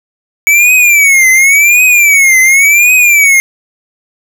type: tone with vibrato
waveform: square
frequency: 2273 Hz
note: C#7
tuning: 43 cents sharp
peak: -4 dBFS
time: 0.47-3.4 s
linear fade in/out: 0 ms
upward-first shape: triangle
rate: 0.91 Hz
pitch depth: 190 cents each way
effects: none